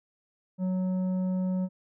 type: tone with tanh clipping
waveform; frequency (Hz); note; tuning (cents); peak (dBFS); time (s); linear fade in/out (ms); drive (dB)
sine; 185; F#3; 0; -27; 0.58-1.69; 50; 8
effects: none